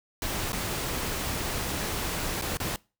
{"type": "noise with dropouts", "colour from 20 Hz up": "pink", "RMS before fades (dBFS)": -31, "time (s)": [0.22, 2.76], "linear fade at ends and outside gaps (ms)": 1, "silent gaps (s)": [[0.521, 0.53], [2.414, 2.421], [2.571, 2.601]], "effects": ["noise-tail reverb RT60 0.3 s tail -23 dB re dry"]}